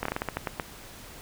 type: slowing click train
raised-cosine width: 0.5 ms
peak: -13 dBFS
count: 10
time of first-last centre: 0.03-0.598 s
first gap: 24 ms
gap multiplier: 1.23
effects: pink hiss -46 dBFS RMS until 1.21 s